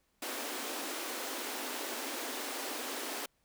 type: high-pass noise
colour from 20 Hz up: pink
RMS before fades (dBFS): -39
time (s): 0.22-3.26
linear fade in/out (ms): 5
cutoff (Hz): 240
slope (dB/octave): 96
effects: pink hiss -75 dBFS RMS until 3.44 s